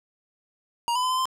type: tone with pitch steps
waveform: square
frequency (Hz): 943 / 1002 / 1018 / 1026 / 1039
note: A#5 / B5 / C6 / C6 / C6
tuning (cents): +20 / +25 / -48 / -34 / -12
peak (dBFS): -23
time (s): 0.88-1.255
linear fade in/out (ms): 0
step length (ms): 75
effects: low-pass 11000 Hz 12 dB/octave